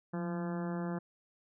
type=harmonic tone with a mistuned harmonic; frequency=171.8 Hz; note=F3; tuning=28 cents flat; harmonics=1 / 2 / 3 / 4 / 5 / 6 / 7 / 8 / 9 / 10; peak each=-35 / -41 / -45 / -47 / -49 / -51 / -52 / -53 / -54 / -55 dBFS; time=0.13-0.99 s; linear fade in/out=10 ms; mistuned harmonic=1; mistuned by=+51 cents; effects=none